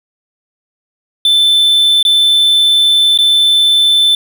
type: tone with dropouts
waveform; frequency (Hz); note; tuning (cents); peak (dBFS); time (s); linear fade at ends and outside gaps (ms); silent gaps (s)
triangle; 3529; A7; +4; -5; 1.25-4.15; 2; 2.028-2.05 / 3.176-3.187
effects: 7-bit